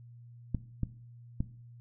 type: clicks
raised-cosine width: 5 ms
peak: -18 dBFS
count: 3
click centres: 0.547 / 0.833 / 1.405 s
effects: noise-tail reverb RT60 0.5 s tail -17 dB re dry + added 119 Hz sine -49 dBFS peak until 1.8 s